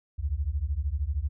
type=beating tone pair; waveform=sine; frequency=65.7 / 78.7 Hz; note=C2 / D#2; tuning=+8 / +20 cents; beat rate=13 Hz; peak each=-29 dBFS; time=0.18-1.29 s; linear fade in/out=20 ms; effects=none